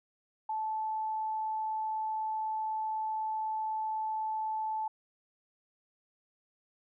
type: tone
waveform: sine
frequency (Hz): 872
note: A5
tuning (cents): -16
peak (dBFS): -31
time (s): 0.49-4.88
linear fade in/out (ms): 5
effects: none